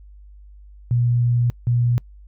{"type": "tone pair in turn", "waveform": "sine", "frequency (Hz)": [120.5, 120.5], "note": ["B2", "B2"], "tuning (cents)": [-42, -42], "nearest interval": "unison", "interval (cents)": 0, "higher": "neither", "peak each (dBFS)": -15, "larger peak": "neither", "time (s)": [[0.91, 1.5], [1.67, 1.98]], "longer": "first", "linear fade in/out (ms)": 0, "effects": ["noise-tail reverb RT60 0.1 s tail -26 dB re dry", "added 50 Hz sine -41 dBFS peak until 2.27 s"]}